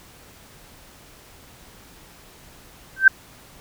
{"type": "tone with exponential growth", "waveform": "sine", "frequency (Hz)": 1556, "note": "G6", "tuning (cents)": -13, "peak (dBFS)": -3, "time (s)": [2.96, 3.08], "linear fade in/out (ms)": 5, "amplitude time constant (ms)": 24, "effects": ["pink hiss -48 dBFS RMS until 3.6 s"]}